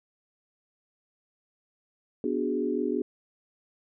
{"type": "chord", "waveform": "sine", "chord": "G# half-diminished seventh", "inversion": "first", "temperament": "equal", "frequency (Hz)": [246.9, 293.7, 370, 415.3], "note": ["B3", "D4", "F#4", "G#4"], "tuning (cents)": [0, 0, 0, 0], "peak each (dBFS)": -31, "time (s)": [2.24, 3.02], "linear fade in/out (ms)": 2, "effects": []}